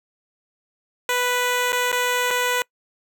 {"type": "tone with dropouts", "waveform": "10% pulse", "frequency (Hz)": 493.9, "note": "B4", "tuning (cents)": 0, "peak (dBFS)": -11, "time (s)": [1.09, 2.62], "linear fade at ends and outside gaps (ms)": 1, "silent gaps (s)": [[1.722, 1.729], [1.917, 1.927], [2.306, 2.31]], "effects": ["noise-tail reverb RT60 0.1 s tail -25 dB re dry"]}